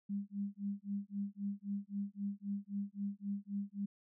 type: tone with tremolo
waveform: sine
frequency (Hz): 200.8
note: G3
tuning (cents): +42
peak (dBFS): -34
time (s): 0.09-3.86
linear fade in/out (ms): 10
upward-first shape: sine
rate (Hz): 3.8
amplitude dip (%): 100
effects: none